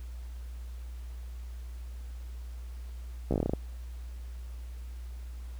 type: slowing click train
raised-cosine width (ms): 2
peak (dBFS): -15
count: 10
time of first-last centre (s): 3.31-3.535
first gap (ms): 14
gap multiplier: 1.14
effects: added 60 Hz sine -38 dBFS peak until 5.59 s + pink hiss -59 dBFS RMS until 5.59 s